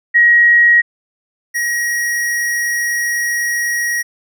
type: tone pair in turn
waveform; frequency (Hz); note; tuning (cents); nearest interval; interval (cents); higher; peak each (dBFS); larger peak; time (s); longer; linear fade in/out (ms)
sine / square; 1896 / 1896; A#6 / A#6; +29 / +29; unison; 0; neither; -6 / -16; first; 0.14-0.82 / 1.54-4.03; second; 20
effects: none